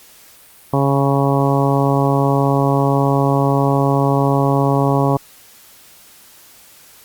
harmonic tone, 138.59 Hz, C#3, in tune, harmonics 1 / 2 / 3 / 4 / 5 / 6 / 7 / 8, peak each -16 / -19 / -21 / -22 / -23 / -24 / -24 / -25 dBFS, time 0.73-5.17 s, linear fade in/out 5 ms, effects white hiss -45 dBFS RMS until 7.04 s + Opus 48 kbps

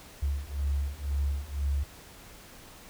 sine beating tone pair, 69.3 / 71.3 Hz, C#2 / C#2, 0 / +49 cents, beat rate 2 Hz, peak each -31 / -30 dBFS, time 0.22-1.84 s, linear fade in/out 10 ms, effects pink hiss -50 dBFS RMS until 2.89 s

